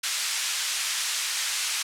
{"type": "band-pass noise", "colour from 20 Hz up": "white", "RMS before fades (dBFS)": -28, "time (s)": [0.03, 1.83], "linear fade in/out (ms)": 10, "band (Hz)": [1600, 7900], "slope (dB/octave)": 12, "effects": ["low-pass 12000 Hz 12 dB/octave"]}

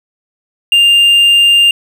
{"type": "tone", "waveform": "triangle", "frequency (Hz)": 2800, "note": "F7", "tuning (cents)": 4, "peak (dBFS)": -3, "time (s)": [0.72, 1.71], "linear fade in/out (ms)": 2, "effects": []}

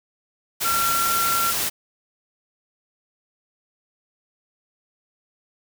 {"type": "tone in noise", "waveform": "sine", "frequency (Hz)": 1365, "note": "F6", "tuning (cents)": -40, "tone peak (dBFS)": -21, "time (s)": [0.64, 1.52], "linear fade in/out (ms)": 20, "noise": "white", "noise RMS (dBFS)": -24, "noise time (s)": [0.6, 1.7], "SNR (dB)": 0, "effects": []}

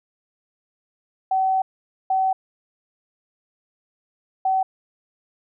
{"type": "tone bursts at uneven times", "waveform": "sine", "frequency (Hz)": 761, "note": "F#5", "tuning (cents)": 48, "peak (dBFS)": -17, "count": 3, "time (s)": [[1.31, 1.62], [2.1, 2.33], [4.45, 4.63]], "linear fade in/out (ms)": 5, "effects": []}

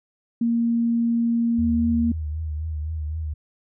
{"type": "tone", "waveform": "sine", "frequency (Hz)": 233.1, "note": "A#3", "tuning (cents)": 0, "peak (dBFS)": -18, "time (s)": [0.41, 2.12], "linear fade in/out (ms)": 5}
{"type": "tone with vibrato", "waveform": "sine", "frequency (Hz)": 77.78, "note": "D#2", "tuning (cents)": 0, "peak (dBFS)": -25, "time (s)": [1.58, 3.34], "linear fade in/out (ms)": 10, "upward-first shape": "triangle", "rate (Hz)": 3.9, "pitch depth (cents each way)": 72}
{"effects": []}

